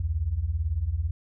sine beating tone pair, 66.2 / 84.2 Hz, C2 / E2, +21 / +37 cents, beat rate 18 Hz, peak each -29 / -26 dBFS, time 0-1.11 s, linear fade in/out 5 ms, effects none

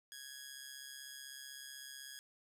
10% pulse tone with amplitude modulation, 1661.2 Hz, G#6, in tune, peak -37 dBFS, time 0.12-2.19 s, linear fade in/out 0 ms, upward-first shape sine, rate 136 Hz, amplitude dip 60%, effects none

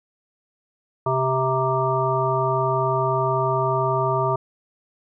harmonic tone with a mistuned harmonic, 130.81 Hz, C3, in tune, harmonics 1 / 3 / 5 / 7 / 9, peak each -25 / -25 / -25 / -25 / -25 dBFS, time 1.06-4.36 s, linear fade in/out 5 ms, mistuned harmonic 7, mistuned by +30 cents, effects none

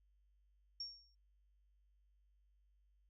sine tone with exponential decay, 5520 Hz, F8, 21 cents flat, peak -40 dBFS, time 0.8-1.15 s, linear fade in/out 5 ms, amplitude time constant 76 ms, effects noise-tail reverb RT60 0.1 s tail -26 dB re dry + added 50 Hz sine -70 dBFS peak until 3.09 s

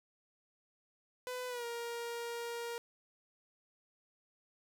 sawtooth tone with pitch glide, 501 to 470.2 Hz, B4 to A#4, +25 to +15 cents, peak -35 dBFS, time 1.27-2.78 s, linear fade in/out 0 ms, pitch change -110 cents, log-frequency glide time 1.48-1.65 s, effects none

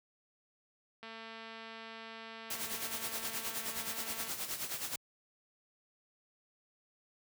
click train, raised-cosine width 0.3 ms, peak -32 dBFS, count 732, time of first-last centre 1.03-4.279 s, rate 225 Hz
white noise with tremolo, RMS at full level -37 dBFS, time 2.5-4.96 s, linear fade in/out 5 ms, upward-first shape sine, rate 9.5 Hz, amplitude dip 65%
effects high-pass 60 Hz 12 dB/octave

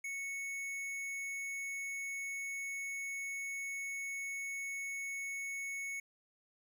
triangle tone with hard clipping, 2211 Hz, C#7, 5 cents flat, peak -40 dBFS, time 0.04-6 s, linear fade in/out 5 ms, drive 16 dB, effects none

